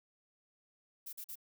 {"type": "noise bursts", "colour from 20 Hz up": "violet", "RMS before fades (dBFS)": -45, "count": 3, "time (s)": [1.06, 1.356], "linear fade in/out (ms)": 10, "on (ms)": 70, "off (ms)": 43, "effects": []}